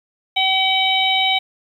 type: harmonic tone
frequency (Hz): 762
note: G5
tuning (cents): -49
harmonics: 1 / 3 / 4 / 5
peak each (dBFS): -20 / -20 / -20 / -20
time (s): 0.36-1.39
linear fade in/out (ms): 10
effects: 8-bit